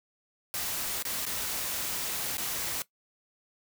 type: noise with dropouts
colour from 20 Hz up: white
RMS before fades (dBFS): -33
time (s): 0.54-2.82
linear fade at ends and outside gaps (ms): 0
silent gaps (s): 1.024-1.052 / 1.252-1.265 / 2.37-2.381
effects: noise-tail reverb RT60 0.1 s tail -17 dB re dry

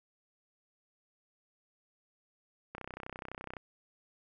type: click train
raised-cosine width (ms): 0.5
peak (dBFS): -26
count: 27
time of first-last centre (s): 2.75-3.568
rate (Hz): 31.8
effects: none

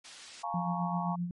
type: noise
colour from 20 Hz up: blue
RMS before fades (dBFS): -39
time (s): 0.04-0.43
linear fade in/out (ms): 10
type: chord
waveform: sine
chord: Bb minor seventh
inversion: second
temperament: equal with one note detuned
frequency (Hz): 698.5 / 846.6 / 932.3 / 1108.7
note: F5 / Ab5 / Bb5 / Db6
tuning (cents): 0 / +33 / 0 / 0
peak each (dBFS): -38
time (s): 0.43-1.16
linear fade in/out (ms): 10
type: tone with tremolo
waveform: sine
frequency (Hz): 175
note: F3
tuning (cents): +4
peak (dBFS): -29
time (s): 0.54-1.31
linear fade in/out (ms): 2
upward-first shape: sine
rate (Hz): 7.7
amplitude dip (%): 55
effects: low-pass 5000 Hz 12 dB/octave + MP3 48 kbps

